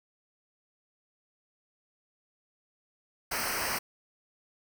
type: noise with comb filter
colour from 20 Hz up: pink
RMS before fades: -32 dBFS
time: 3.31-3.79 s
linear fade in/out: 10 ms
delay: 0.28 ms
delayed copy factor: -0.85
effects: none